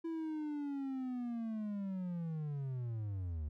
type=linear sweep; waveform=triangle; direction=down; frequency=332.7 to 71.9 Hz; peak=-35 dBFS; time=0.04-3.49 s; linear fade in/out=10 ms; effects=none